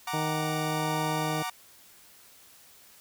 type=chord; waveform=sawtooth; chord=Gb augmented; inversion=none; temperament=equal; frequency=740 / 932.3 / 1174.7 Hz; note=Gb5 / Bb5 / D6; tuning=0 / 0 / 0 cents; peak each=-32 dBFS; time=0.07-1.5 s; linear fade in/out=5 ms
type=harmonic tone; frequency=155.56 Hz; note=D#3; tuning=in tune; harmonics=1 / 2 / 3 / 4 / 5 / 6; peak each=-32 / -35 / -37 / -38 / -39 / -40 dBFS; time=0.13-1.43 s; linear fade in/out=10 ms
effects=white hiss -55 dBFS RMS until 3 s